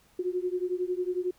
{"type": "beating tone pair", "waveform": "sine", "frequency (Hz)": [357.4, 368.4], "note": ["F4", "F#4"], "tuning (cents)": [40, -7], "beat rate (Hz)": 11, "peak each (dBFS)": [-30, -31], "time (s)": [0.19, 1.31], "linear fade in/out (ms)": 5, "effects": ["pink hiss -63 dBFS RMS until 1.38 s"]}